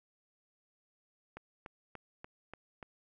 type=click train; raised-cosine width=0.5 ms; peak=-30 dBFS; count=6; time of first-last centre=1.37-2.828 s; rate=3.43 Hz; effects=none